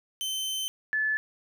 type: tone pair in turn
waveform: sawtooth / sine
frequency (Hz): 3080 / 1732.4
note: G7 / A6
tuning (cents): -31 / -27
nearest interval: minor seventh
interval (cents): 996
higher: first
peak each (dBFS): -26 / -24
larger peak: second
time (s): 0.21-0.68 / 0.93-1.17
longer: first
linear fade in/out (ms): 0
effects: none